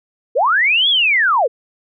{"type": "linear two-way sweep", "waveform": "sine", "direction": "up then down", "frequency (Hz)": [412.6, 3456, 412.6], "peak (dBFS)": -11, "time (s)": [0.35, 1.48], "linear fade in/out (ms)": 20, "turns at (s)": 0.89, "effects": []}